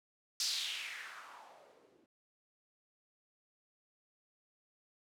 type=noise with low-pass filter sweep; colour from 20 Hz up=violet; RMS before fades=-43 dBFS; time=0.4-2.06 s; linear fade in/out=2 ms; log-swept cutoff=5200 to 290 Hz; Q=3.1; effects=none